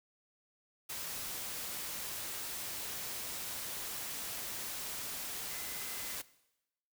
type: tone in noise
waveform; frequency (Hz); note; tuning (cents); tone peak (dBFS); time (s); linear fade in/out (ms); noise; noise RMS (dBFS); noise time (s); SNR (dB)
sine; 2039; C7; -45; -52; 5.5-6.16; 10; white; -41; 0.89-6.22; -14
effects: noise-tail reverb RT60 0.9 s tail -19 dB re dry